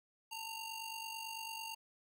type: ring-modulated tone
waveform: sawtooth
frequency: 1843 Hz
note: A#6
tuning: 20 cents flat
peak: -36 dBFS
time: 0.31-1.75 s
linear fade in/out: 10 ms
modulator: 946 Hz
effects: none